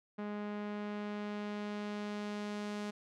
sawtooth tone with low-pass filter sweep, 207.6 Hz, G#3, in tune, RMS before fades -40 dBFS, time 0.18-2.91 s, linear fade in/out 10 ms, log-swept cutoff 1900 to 7000 Hz, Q 0.72, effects none

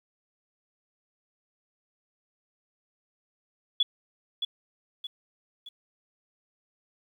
sine tone with echo, 3407 Hz, G#7, 44 cents sharp, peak -19 dBFS, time 3.8-3.83 s, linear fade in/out 5 ms, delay 620 ms, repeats 3, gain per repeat -7 dB, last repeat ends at 5.69 s, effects 10-bit

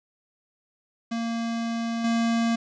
square tone with level steps, 230.6 Hz, A#3, 19 cents flat, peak -27 / -22 dBFS, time 1.11-2.56 s, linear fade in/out 10 ms, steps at 2.04 s, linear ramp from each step 5 ms, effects resampled to 16000 Hz + 8-bit

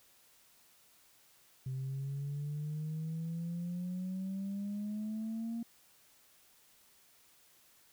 sine exponential sweep, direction up, 129.8 to 233.5 Hz, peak -34 dBFS, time 1.66-5.63 s, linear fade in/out 5 ms, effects tanh soft clip ceiling -33 dBFS + white hiss -65 dBFS RMS until 7.92 s

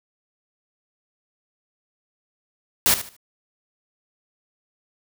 white noise with echo, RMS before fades -17 dBFS, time 2.86-2.94 s, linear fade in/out 0 ms, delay 75 ms, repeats 3, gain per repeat -12 dB, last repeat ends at 3.165 s, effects none

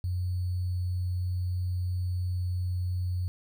sine tone with sample-and-hold, 90.3 Hz, F#2, 42 cents flat, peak -27 dBFS, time 0.04-3.28 s, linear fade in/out 0 ms, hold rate 4410 Hz, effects none

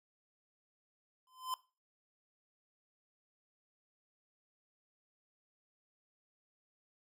square tone with exponential growth, 1026 Hz, C6, 34 cents flat, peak -33 dBFS, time 1.27-1.54 s, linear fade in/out 1 ms, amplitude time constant 58 ms, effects noise-tail reverb RT60 0.3 s tail -19 dB re dry

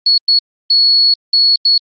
sine tone bursts at uneven times, 4375 Hz, C#8, 24 cents flat, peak -7 dBFS, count 5, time 0.06-0.18 / 0.28-0.39 / 0.7-1.14 / 1.33-1.56 / 1.65-1.78 s, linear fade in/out 5 ms, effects Opus 24 kbps

